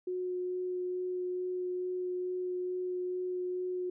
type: tone with vibrato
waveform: sine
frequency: 363.5 Hz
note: F#4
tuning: 31 cents flat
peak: -32 dBFS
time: 0.07-3.9 s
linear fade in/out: 5 ms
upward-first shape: sine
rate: 2.3 Hz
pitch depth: 8 cents each way
effects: none